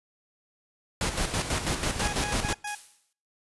pink noise with tremolo, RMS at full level -27 dBFS, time 1.01-2.53 s, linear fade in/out 2 ms, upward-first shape square, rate 6.1 Hz, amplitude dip 55%
clicks, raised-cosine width 5 ms, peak -26 / -23 / -26 / -18 dBFS, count 4, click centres 1.652 / 1.872 / 1.963 / 2.449 s
20% pulse tone bursts, 830.6 Hz, G#5, in tune, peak -27 dBFS, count 4, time 2.02-2.751 s, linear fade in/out 5 ms, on 110 ms, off 97 ms
blue noise with exponential decay, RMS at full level -33 dBFS, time 2.67-3.13 s, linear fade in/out 2 ms, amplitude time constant 100 ms
effects noise-tail reverb RT60 0.6 s tail -24 dB re dry + resampled to 24000 Hz

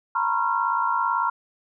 sine tone cluster, 923 / 981 / 1079 / 1374 Hz, A#5 / B5 / C#6 / F6, -17 / -12 / -47 / -29 cents, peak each -26 dBFS, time 0.15-1.3 s, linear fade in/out 5 ms, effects none

